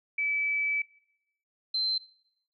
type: tone pair in turn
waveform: sine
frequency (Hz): 2302 / 4102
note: D7 / C8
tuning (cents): -35 / -35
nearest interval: minor seventh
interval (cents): 1000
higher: second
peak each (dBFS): -26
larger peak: neither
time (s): 0.18-0.82 / 1.74-1.98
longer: first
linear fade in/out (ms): 5
effects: noise-tail reverb RT60 0.8 s tail -21 dB re dry